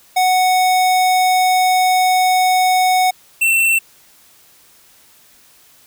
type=tone pair in turn; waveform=square; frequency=740 / 2692 Hz; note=F#5 / E7; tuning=0 / +36 cents; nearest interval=octave + minor seventh; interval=2236 cents; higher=second; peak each=-12 dBFS; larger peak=neither; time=0.16-3.11 / 3.41-3.79 s; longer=first; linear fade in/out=10 ms; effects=white hiss -49 dBFS RMS until 5.86 s